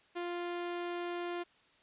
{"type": "tone", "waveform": "sawtooth", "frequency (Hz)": 349.2, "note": "F4", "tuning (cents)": 0, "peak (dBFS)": -32, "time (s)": [0.15, 1.44], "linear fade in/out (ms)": 20, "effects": ["white hiss -66 dBFS RMS until 1.82 s", "resampled to 8000 Hz"]}